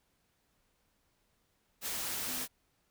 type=tone in noise; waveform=sine; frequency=254.7 Hz; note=C4; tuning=46 cents flat; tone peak=-47 dBFS; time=2.25-2.47 s; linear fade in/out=50 ms; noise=white; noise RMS=-37 dBFS; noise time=1.81-2.48 s; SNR=-13 dB; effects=pink hiss -75 dBFS RMS until 2.9 s